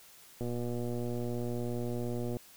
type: click train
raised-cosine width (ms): 2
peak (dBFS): -24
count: 236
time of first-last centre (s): 0.41-2.368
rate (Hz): 120
effects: white hiss -56 dBFS RMS until 2.56 s